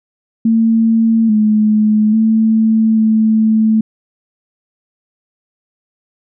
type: tone with pitch steps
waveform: sine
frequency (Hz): 225.7 / 213.7 / 221.4 / 219.4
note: A3 / G#3 / A3 / A3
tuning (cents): +44 / +50 / +11 / -5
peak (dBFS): -8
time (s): 0.45-3.81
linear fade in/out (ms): 5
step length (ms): 840
effects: none